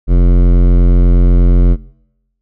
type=tone with hard clipping; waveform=sine; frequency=44.16 Hz; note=F1; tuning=20 cents sharp; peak=-7 dBFS; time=0.07-1.77 s; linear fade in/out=50 ms; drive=16 dB; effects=noise-tail reverb RT60 0.9 s tail -24 dB re dry